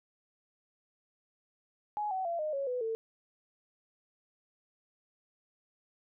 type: tone with pitch steps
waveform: sine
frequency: 838 / 755.2 / 680.7 / 613.5 / 552.9 / 498.3 / 449.1 Hz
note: G#5 / F#5 / F5 / D#5 / C#5 / B4 / A4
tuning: +15 / +35 / -45 / -25 / -5 / +15 / +35 cents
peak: -31 dBFS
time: 1.97-2.95 s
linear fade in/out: 0 ms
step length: 140 ms
effects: none